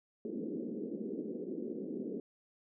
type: band-pass noise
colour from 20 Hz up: pink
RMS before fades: -40 dBFS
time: 0.25-2.2 s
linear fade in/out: 2 ms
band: 200 to 460 Hz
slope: 48 dB/octave
effects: none